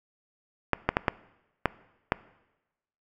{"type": "clicks", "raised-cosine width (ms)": 0.5, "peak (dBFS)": -6, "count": 6, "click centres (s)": [0.733, 0.89, 0.969, 1.082, 1.657, 2.121], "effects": ["noise-tail reverb RT60 1.0 s tail -20 dB re dry"]}